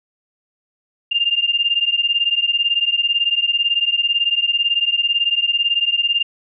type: beating tone pair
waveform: sine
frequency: 2794 / 2812 Hz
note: F7 / F7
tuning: 0 / +11 cents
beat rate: 18 Hz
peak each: -18 dBFS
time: 1.11-6.23 s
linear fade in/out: 10 ms
effects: none